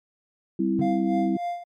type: chord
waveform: sine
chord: C major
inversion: second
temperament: equal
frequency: 196 / 261.6 / 329.6 Hz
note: G3 / C4 / E4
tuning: 0 / 0 / 0 cents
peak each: -25 / -27 / -24 dBFS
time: 0.59-1.37 s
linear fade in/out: 5 ms
type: tone with exponential decay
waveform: triangle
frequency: 147.2 Hz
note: D3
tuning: 4 cents sharp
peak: -21 dBFS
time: 0.79-0.97 s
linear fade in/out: 2 ms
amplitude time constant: 37 ms
type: tone with tremolo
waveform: triangle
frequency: 698.5 Hz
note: F5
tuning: in tune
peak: -23 dBFS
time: 0.81-1.64 s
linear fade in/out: 10 ms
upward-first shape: sine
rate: 3.4 Hz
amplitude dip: 75%
effects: MP3 96 kbps